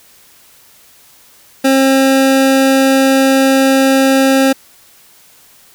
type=tone; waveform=25% pulse; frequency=268 Hz; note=C4; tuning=42 cents sharp; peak=-4 dBFS; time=1.64-4.53 s; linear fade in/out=10 ms; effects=white hiss -45 dBFS RMS until 5.74 s